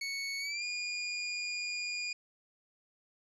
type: tone with pitch glide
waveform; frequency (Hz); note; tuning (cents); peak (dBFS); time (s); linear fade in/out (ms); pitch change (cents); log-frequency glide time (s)
25% pulse; 2217 to 2432; C#7 to D#7; 0 to -40; -31; 0.01-2.13; 5; +160; 0.39-0.65
effects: resampled to 24000 Hz + 12-bit